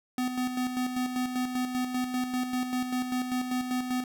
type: tone with tremolo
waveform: square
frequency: 251.8 Hz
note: B3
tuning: 34 cents sharp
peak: -27 dBFS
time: 0.18-4.04 s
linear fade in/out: 2 ms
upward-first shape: square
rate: 5.1 Hz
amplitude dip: 50%
effects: none